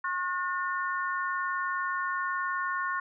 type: harmonic tone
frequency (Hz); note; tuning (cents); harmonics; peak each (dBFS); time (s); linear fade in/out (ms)
361; F#4; -43; 3 / 4 / 5; -31 / -33 / -35; 0.04-3; 5
effects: none